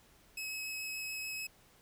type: tone with vibrato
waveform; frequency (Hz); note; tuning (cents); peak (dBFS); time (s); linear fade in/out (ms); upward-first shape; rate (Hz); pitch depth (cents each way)
sawtooth; 2567; E7; -47; -35; 0.37-1.47; 5; triangle; 6.9; 9
effects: pink hiss -64 dBFS RMS until 1.81 s